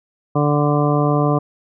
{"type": "harmonic tone", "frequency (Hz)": 146.83, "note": "D3", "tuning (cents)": 0, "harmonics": [1, 2, 3, 4, 5, 7, 8], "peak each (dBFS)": [-17, -20, -22, -23, -24, -25, -26], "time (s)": [0.35, 1.39], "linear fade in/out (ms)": 10, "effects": []}